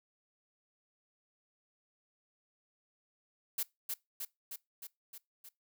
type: noise with echo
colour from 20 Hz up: blue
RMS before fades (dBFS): -34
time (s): 3.58-3.63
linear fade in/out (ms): 5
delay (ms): 310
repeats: 6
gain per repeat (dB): -3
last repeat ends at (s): 5.49
effects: noise-tail reverb RT60 0.2 s tail -22 dB re dry